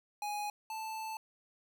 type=tone pair in turn; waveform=square; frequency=830.6 / 880 Hz; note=G#5 / A5; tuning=0 / 0 cents; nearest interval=minor second; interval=100 cents; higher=second; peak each=-36 / -39 dBFS; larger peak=first; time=0.22-0.5 / 0.7-1.17 s; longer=second; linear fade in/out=2 ms; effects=13-bit